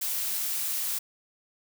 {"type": "noise", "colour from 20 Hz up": "blue", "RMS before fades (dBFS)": -30, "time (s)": [0.01, 0.99], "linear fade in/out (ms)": 10, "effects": []}